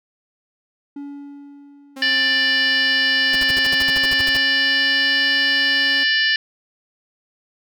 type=tone with exponential decay; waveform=triangle; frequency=284 Hz; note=C#4; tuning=42 cents sharp; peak=-26 dBFS; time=0.96-3.13 s; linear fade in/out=5 ms; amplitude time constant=470 ms
type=tone with pitch glide; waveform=sawtooth; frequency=267.1 to 276 Hz; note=C4 to C#4; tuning=+36 to -7 cents; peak=-27 dBFS; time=1.96-6.04 s; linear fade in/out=10 ms; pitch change=+57 cents; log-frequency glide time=3.33-5.32 s
type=harmonic tone; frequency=589 Hz; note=D5; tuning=5 cents sharp; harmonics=3 / 4 / 5 / 6 / 7 / 8 / 9; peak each=-17 / -30 / -21 / -34 / -28 / -26 / -27 dBFS; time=2.02-6.36 s; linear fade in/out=2 ms
type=noise bursts; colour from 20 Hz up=pink; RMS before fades=-28 dBFS; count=14; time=3.33-4.372 s; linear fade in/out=5 ms; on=28 ms; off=50 ms
effects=none